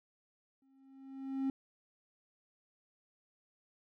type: tone with exponential growth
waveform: triangle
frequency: 268.6 Hz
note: C4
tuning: 46 cents sharp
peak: -27 dBFS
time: 0.62-1.5 s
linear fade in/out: 2 ms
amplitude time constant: 190 ms
effects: tanh soft clip ceiling -23 dBFS